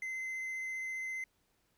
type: tone with vibrato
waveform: triangle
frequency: 2061 Hz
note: C7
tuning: 27 cents flat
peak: -35 dBFS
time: 0.02-1.24 s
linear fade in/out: 2 ms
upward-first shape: sine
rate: 15 Hz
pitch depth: 8 cents each way
effects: pink hiss -75 dBFS RMS until 1.77 s